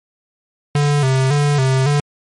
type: tone with vibrato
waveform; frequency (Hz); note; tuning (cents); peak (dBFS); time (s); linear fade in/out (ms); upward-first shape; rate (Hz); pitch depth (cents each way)
square; 138.59; C#3; 0; -13; 0.75-2; 2; square; 1.8; 84
effects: MP3 48 kbps